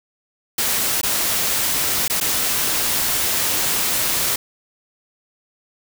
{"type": "noise with dropouts", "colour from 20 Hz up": "white", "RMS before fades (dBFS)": -20, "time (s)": [0.58, 4.36], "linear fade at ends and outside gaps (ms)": 5, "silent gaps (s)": [[1.014, 1.031], [2.08, 2.098], [2.202, 2.21]], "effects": []}